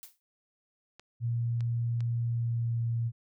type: noise with exponential decay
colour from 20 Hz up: blue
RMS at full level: -43 dBFS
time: 0.03-0.2 s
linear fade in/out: 0 ms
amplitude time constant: 35 ms
type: clicks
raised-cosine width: 0.2 ms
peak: -31 dBFS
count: 3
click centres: 0.996 / 1.607 / 2.006 s
type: tone with pitch glide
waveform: sine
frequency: 117.7 to 116.42 Hz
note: A#2 to A#2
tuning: +17 to -2 cents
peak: -27 dBFS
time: 1.2-3.12 s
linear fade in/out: 50 ms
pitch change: -19 cents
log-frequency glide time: 2.21-2.82 s
effects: none